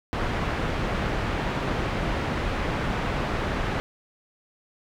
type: low-pass noise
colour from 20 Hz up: pink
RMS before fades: -27 dBFS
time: 0.13-3.8 s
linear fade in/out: 0 ms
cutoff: 2300 Hz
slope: 12 dB/octave
effects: none